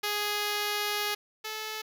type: tone pair in turn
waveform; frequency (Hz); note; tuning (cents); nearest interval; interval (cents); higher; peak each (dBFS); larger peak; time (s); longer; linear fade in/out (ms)
5% pulse; 415.3 / 433.9; G#4 / A4; 0 / -24; minor second; 76; second; -17 / -23; first; 0.03-1.15 / 1.44-1.82; first; 10
effects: none